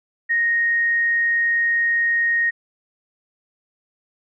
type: tone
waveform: sine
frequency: 1864.7 Hz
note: A#6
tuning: in tune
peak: -16 dBFS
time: 0.29-2.51 s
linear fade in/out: 20 ms
effects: none